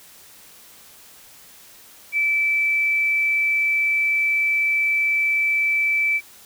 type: tone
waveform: sine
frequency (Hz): 2318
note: D7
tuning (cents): -23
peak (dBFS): -17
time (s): 2.12-6.21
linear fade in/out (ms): 50
effects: white hiss -47 dBFS RMS until 6.45 s